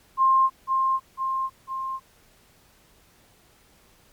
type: tone with echo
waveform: sine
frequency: 1059 Hz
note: C6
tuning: 21 cents sharp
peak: -15 dBFS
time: 0.17-0.5 s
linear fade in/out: 50 ms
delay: 500 ms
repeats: 3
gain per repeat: -4 dB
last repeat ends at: 2 s
effects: pink hiss -58 dBFS RMS until 4.12 s + MP3 96 kbps